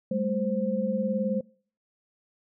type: tone cluster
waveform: sine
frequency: 197.3 / 216.3 / 522 Hz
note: G3 / A3 / C5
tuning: +11 / -29 / -4 cents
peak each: -29 dBFS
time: 0.11-1.41 s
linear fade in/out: 5 ms
effects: noise-tail reverb RT60 0.5 s tail -25 dB re dry